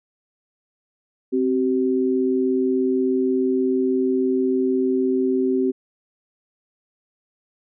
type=tone pair together; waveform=sine; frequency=261.6 / 381.7 Hz; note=C4 / G4; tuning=0 / -46 cents; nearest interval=perfect fifth; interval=654 cents; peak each=-20 dBFS; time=1.32-5.72 s; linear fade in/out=20 ms; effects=none